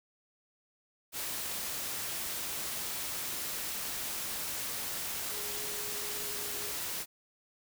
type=tone in noise; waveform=sine; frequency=415.8 Hz; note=G#4; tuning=2 cents sharp; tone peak=-47 dBFS; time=5.29-6.75 s; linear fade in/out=50 ms; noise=white; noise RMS=-37 dBFS; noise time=1.12-7.06 s; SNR=-13 dB; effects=none